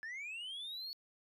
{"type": "linear sweep", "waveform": "sine", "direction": "up", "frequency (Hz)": [1709, 4435], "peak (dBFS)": -39, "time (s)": [0.03, 0.93], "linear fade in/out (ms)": 0, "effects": ["tanh soft clip ceiling -41 dBFS"]}